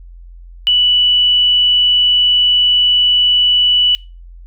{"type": "tone", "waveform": "sine", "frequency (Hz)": 2960, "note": "F#7", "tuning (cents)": 0, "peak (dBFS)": -8, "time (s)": [0.67, 3.95], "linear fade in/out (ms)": 0, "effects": ["noise-tail reverb RT60 0.3 s tail -23 dB re dry", "added 43 Hz sine -33 dBFS peak until 4.46 s"]}